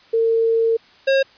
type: tone pair in turn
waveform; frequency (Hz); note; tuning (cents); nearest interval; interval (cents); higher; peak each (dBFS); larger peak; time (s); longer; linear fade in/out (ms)
sine / square; 454.4 / 540.4; A#4 / C#5; -44 / -44; minor third; 300; second; -14; neither; 0.13-0.77 / 1.07-1.23; first; 10
effects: white hiss -50 dBFS RMS until 1.37 s + resampled to 11025 Hz